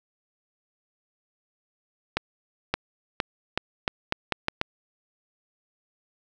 accelerating click train, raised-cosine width 0.3 ms, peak -7 dBFS, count 9, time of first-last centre 2.17-4.614 s, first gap 570 ms, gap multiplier 0.81, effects none

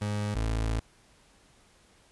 30% pulse tone pair in turn, 104.1 / 55.15 Hz, G#2 / A1, +5 / +5 cents, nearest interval major seventh, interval 1100 cents, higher first, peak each -26 / -24 dBFS, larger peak second, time 0.01-0.35 / 0.35-0.8 s, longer second, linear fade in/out 10 ms, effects pink hiss -61 dBFS RMS until 2.11 s + resampled to 24000 Hz

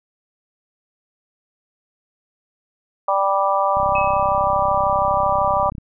harmonic tone, 196 Hz, G3, in tune, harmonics 3 / 4 / 5 / 6, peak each -21 / -21 / -21 / -21 dBFS, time 3.08-5.7 s, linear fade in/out 5 ms
click train, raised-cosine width 5 ms, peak -20 dBFS, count 67, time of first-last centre 3.77-5.782 s, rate 32.8 Hz
sine tone with exponential decay, 2570 Hz, E7, 45 cents flat, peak -20 dBFS, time 3.95-4.46 s, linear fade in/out 5 ms, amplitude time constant 110 ms
effects none

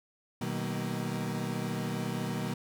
35% pulse chord, B major seventh, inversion none, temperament equal with one note detuned, 123.47 / 155.56 / 189.43 / 233.1 Hz, B2 / D#3 / F#3 / A#3, 0 / 0 / +41 / 0 cents, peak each -36 / -36 / -35 / -36 dBFS, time 0.41-2.54 s, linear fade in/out 5 ms, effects none

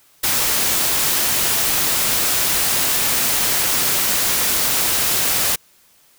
white noise, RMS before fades -18 dBFS, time 0.23-5.56 s, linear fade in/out 10 ms, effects white hiss -54 dBFS RMS until 6.18 s

